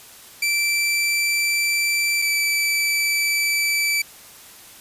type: tone pair in turn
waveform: sawtooth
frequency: 2336 / 2317 Hz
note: D7 / D7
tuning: -10 / -24 cents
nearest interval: unison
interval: 14 cents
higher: first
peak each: -15 dBFS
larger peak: neither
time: 0.42-2.22 / 2.22-4.02 s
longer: neither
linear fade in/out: 5 ms
effects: white hiss -44 dBFS RMS until 4.8 s + resampled to 32000 Hz